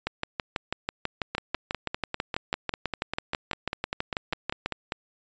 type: two click trains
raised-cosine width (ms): 0.3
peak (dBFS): -13 / -11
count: 19 / 29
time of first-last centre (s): 1.35-4.921 / 0.07-4.66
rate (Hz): 5.04 / 6.1
effects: resampled to 16000 Hz